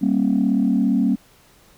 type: chord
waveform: sine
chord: G diminished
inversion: none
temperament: equal with one note detuned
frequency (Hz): 196 / 233.1 / 270.7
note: G3 / Bb3 / Db4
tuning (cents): 0 / 0 / -41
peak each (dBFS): -19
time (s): 0.01-1.16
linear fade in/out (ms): 20
effects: tanh soft clip ceiling -9 dBFS + pink hiss -53 dBFS RMS until 1.77 s

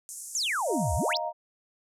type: band-pass noise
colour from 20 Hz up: pink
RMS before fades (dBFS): -41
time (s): 0.09-1.13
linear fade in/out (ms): 0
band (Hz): 6400 to 11000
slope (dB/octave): 48
type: exponential two-way sweep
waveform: sine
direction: down then up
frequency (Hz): 7459 to 65 to 5550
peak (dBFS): -26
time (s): 0.35-1.17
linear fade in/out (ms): 0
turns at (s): 0.95
type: chord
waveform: sine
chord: Eb suspended second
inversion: none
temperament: equal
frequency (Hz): 622.3 / 698.5 / 932.3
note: Eb5 / F5 / Bb5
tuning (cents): 0 / 0 / 0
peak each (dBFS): -33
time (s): 0.66-1.33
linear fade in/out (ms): 50
effects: none

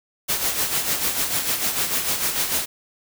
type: noise with tremolo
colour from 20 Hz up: white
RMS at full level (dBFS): -21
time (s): 0.28-2.66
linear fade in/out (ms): 20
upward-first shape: sine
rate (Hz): 6.7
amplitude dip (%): 55
effects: none

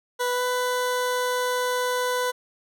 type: tone with pitch glide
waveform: 20% pulse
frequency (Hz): 493.1 to 498.3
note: B4 to B4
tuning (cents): -3 to +15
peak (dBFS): -18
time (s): 0.19-2.32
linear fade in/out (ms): 20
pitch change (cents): +18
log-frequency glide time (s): 0.33-0.42
effects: none

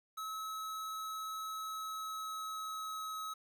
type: tone with pitch glide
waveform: square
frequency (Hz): 1291 to 1280.6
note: E6 to D#6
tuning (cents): -37 to +49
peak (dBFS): -40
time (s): 0.17-3.34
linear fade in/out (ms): 10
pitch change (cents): -14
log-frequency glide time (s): 1.56-3.13
effects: 11-bit

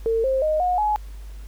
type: tone with pitch steps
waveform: sine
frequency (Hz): 452.7 / 529.1 / 618.4 / 722.8 / 844.8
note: A4 / C5 / D#5 / F#5 / G#5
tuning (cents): +49 / +19 / -11 / -41 / +29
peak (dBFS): -18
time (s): 0.06-0.96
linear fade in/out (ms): 0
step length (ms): 180
effects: added 50 Hz sine -34 dBFS peak until 1.47 s + pink hiss -53 dBFS RMS until 1.47 s

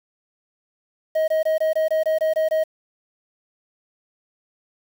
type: tone bursts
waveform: triangle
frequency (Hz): 631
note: D#5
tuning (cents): +24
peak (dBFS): -15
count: 10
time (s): 1.15-2.639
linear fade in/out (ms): 10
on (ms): 130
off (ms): 21
effects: 7-bit

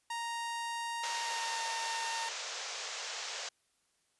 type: tone with pitch glide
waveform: sawtooth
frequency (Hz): 932.3 to 914.7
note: A#5 to A#5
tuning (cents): 0 to -33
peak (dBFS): -32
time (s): 0.1-2.29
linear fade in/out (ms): 5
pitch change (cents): -33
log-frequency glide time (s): 1.16-1.57
type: band-pass noise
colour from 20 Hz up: white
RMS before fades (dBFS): -41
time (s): 1.03-3.49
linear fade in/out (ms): 5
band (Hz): 440 to 7000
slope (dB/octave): 48
effects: white hiss -75 dBFS RMS until 4.19 s + resampled to 24000 Hz

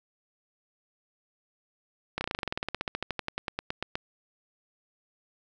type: slowing click train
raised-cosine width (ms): 0.3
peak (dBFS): -14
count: 27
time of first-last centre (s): 2.18-3.955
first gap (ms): 30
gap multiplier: 1.06
effects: none

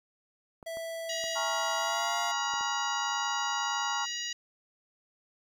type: clicks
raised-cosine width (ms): 1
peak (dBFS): -33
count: 5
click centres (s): 0.628 / 0.771 / 1.24 / 2.538 / 2.61
type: tone with pitch glide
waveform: square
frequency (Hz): 659.3 to 695.3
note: E5 to F5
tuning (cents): 0 to -8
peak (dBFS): -36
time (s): 0.66-2.32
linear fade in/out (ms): 10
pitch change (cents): +92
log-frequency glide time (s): 1.76-2.16
type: harmonic tone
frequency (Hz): 959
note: A#5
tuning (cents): +49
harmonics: 2 / 3 / 4 / 5 / 6 / 7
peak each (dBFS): -40 / -38 / -41 / -41 / -42 / -41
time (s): 1.09-4.33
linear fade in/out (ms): 5
type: chord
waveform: sine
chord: Bb minor seventh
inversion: third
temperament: equal with one note detuned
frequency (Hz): 830.6 / 932.3 / 1101.1 / 1396.9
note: Ab5 / Bb5 / Db6 / F6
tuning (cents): 0 / 0 / -12 / 0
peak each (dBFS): -36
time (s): 1.35-4.06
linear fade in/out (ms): 20
effects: 10-bit

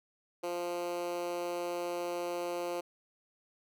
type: tone with high-pass filter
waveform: 10% pulse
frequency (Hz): 174.61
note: F3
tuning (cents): 0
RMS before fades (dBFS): -36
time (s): 0.43-2.81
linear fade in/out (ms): 10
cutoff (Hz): 420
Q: 4.6
effects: none

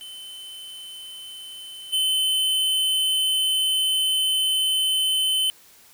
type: tone with level steps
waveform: square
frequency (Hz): 3053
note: G7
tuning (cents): -46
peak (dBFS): -37 / -20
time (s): 0.01-5.5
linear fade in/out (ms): 0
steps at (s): 1.92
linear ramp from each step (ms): 20
effects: white hiss -52 dBFS RMS until 5.93 s

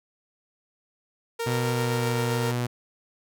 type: tone with tremolo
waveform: sawtooth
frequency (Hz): 463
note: A#4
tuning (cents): -12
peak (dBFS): -23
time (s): 1.39-2.52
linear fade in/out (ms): 10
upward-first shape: sine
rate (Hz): 7.7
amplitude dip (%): 25
type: tone with pitch glide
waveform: sawtooth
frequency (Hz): 123.6 to 121.76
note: B2 to B2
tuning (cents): +2 to -24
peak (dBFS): -21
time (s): 1.46-2.67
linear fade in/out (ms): 10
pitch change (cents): -26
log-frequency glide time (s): 1.71-2.07
effects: none

